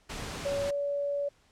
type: noise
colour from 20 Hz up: pink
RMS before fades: -38 dBFS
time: 0.09-0.71 s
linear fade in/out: 10 ms
type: tone with pitch glide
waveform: sine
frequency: 563 to 570.2 Hz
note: C#5 to C#5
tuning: +27 to +49 cents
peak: -28 dBFS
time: 0.45-1.29 s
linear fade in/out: 10 ms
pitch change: +22 cents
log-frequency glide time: 0.64-0.7 s
effects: pink hiss -65 dBFS RMS until 1.51 s + low-pass 8000 Hz 12 dB/octave